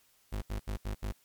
35% pulse tone bursts, 51.6 Hz, G#1, 10 cents flat, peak -31 dBFS, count 5, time 0.32-1.124 s, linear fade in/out 10 ms, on 100 ms, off 76 ms, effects white hiss -67 dBFS RMS until 1.24 s + MP3 96 kbps

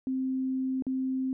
sine tone with dropouts, 261.6 Hz, C4, in tune, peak -27 dBFS, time 0.07-1.33 s, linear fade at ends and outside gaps 1 ms, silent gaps 0.823-0.867 s, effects none

